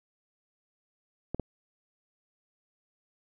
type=clicks; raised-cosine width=2 ms; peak=-18 dBFS; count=2; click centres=1.346 / 1.397 s; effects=none